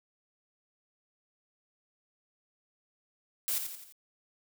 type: noise with echo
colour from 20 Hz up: blue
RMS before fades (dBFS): -31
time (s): 3.48-3.58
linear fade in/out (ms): 0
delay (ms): 86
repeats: 4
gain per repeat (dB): -6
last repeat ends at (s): 3.924
effects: none